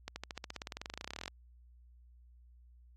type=accelerating click train; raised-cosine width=0.2 ms; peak=-23 dBFS; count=28; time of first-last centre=0.08-1.279 s; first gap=80 ms; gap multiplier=0.95; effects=added 60 Hz sine -57 dBFS peak until 2.96 s + AAC 48 kbps